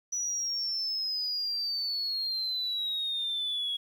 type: exponential sweep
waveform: sine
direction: down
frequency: 5920 to 3322 Hz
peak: -28 dBFS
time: 0.12-3.77 s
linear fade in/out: 10 ms
effects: tanh soft clip ceiling -25 dBFS + 10-bit